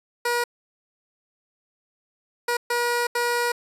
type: tone bursts at uneven times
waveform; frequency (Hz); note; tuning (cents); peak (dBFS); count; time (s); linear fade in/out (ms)
15% pulse; 479.8; A#4; +50; -15; 4; 0.25-0.44 / 2.48-2.57 / 2.7-3.07 / 3.15-3.52; 5
effects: resampled to 32000 Hz